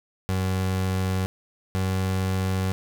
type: tone pair in turn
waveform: 30% pulse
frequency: 93.9 / 94.38 Hz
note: F#2 / F#2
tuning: +26 / +35 cents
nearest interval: unison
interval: 9 cents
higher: second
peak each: -20 dBFS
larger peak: neither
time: 0.29-1.26 / 1.75-2.72 s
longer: neither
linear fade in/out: 0 ms
effects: none